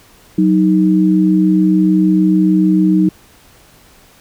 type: tone pair together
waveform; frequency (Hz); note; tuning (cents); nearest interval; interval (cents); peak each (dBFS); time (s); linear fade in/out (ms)
sine; 185.9 / 312.6; F#3 / D#4; +8 / +8; major sixth; 900; -11; 0.38-3.09; 5
effects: pink hiss -46 dBFS RMS until 4.2 s